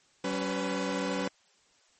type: tone cluster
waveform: sawtooth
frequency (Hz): 190.9 / 279.8 / 499.2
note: G3 / C#4 / B4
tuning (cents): -46 / +16 / +19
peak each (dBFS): -30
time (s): 0.24-1.28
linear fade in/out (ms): 5
effects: white hiss -65 dBFS RMS until 1.99 s + MP3 32 kbps